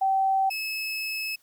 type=tone pair in turn; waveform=sine / 30% pulse; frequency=772 / 2592 Hz; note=G5 / E7; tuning=-27 / -30 cents; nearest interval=octave + major sixth; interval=2097 cents; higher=second; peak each=-20 / -26 dBFS; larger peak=first; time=0.01-0.5 / 0.5-1.36 s; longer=second; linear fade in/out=10 ms; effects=white hiss -64 dBFS RMS until 1.42 s